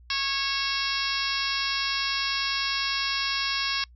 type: harmonic tone with a mistuned harmonic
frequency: 550 Hz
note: C#5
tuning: 14 cents flat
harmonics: 2 / 3 / 4 / 5 / 6 / 7 / 8 / 9 / 10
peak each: -34 / -34 / -34 / -34 / -34 / -34 / -34 / -34 / -34 dBFS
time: 0.1-3.84 s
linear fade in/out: 2 ms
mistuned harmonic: 5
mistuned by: -25 cents
effects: noise-tail reverb RT60 0.1 s tail -25 dB re dry + added 60 Hz sine -49 dBFS peak until 3.95 s